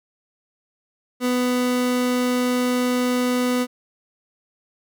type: tone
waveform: 30% pulse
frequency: 248.7 Hz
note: B3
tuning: 12 cents sharp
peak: -16 dBFS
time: 1.2-3.67 s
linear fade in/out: 50 ms
effects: none